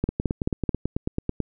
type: two click trains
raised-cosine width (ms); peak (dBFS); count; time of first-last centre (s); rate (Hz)
3; -11 / -9; 13 / 4; 0.09-1.403 / 0.04-0.692; 9.14 / 4.6
effects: none